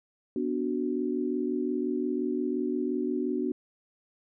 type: chord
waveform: sine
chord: B minor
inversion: none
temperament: equal with one note detuned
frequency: 246.9 / 292.6 / 370 Hz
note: B3 / D4 / F#4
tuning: 0 / -6 / 0 cents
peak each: -31 dBFS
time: 0.36-3.52 s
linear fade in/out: 2 ms
effects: none